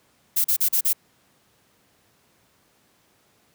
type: noise bursts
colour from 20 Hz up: violet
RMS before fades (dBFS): -20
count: 5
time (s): 0.36-0.932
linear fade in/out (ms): 10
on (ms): 84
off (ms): 38
effects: pink hiss -62 dBFS RMS until 3.54 s + high-pass 100 Hz 12 dB/octave